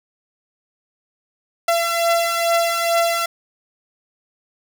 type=beating tone pair; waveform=sawtooth; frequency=675 / 677.3 Hz; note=E5 / E5; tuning=+41 / +47 cents; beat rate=2.3 Hz; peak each=-18 / -14 dBFS; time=1.68-3.26 s; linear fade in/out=5 ms; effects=none